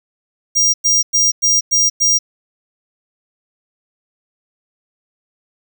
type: tone bursts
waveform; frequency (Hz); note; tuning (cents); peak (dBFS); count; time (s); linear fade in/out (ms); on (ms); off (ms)
square; 5700; F8; +34; -11; 6; 0.55-2.19; 20; 190; 100
effects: 8-bit